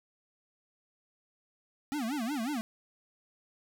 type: tone with vibrato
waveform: square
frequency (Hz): 258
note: C4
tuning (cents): -24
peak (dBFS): -32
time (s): 1.92-2.61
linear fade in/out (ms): 0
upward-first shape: sine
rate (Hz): 5.5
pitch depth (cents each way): 280
effects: none